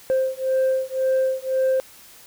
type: beating tone pair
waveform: sine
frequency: 523.3 / 525.2 Hz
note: C5 / C5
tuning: 0 / +6 cents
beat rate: 1.9 Hz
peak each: -20 dBFS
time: 0.1-1.8 s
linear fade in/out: 0 ms
effects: tanh soft clip ceiling -15 dBFS + white hiss -47 dBFS RMS until 2.26 s

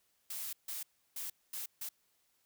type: noise bursts at uneven times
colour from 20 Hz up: blue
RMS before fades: -41 dBFS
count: 5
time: 0.3-0.53 / 0.68-0.83 / 1.16-1.3 / 1.53-1.66 / 1.81-1.89 s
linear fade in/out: 5 ms
effects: white hiss -75 dBFS RMS until 2.45 s

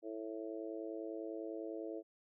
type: harmonic tone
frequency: 110 Hz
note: A2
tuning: in tune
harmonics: 3 / 4 / 5 / 6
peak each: -44 / -46 / -48 / -50 dBFS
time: 0.02-2.03 s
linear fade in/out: 50 ms
effects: none

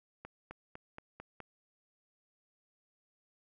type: accelerating click train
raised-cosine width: 0.5 ms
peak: -30 dBFS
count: 6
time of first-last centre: 0.25-1.403 s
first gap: 260 ms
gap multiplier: 0.94
effects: none

